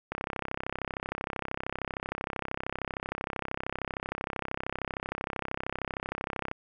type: click train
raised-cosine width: 0.5 ms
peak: -17 dBFS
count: 212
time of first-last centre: 0.12-6.514 s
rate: 33 Hz
effects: none